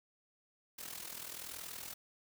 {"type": "noise with amplitude modulation", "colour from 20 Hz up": "white", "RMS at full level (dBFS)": -43, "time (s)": [0.78, 1.94], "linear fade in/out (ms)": 10, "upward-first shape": "sine", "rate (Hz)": 41, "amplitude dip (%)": 70, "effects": []}